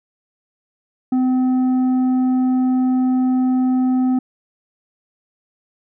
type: tone with tanh clipping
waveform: sine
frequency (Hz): 255.8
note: C4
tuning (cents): -39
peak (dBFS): -15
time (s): 1.12-4.19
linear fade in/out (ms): 5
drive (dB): 6
effects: none